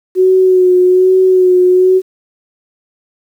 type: tone with vibrato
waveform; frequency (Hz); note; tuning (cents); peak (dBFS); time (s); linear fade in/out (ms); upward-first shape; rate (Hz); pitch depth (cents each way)
sine; 369; F#4; -5; -5; 0.15-2.02; 50; sine; 1.2; 28
effects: 7-bit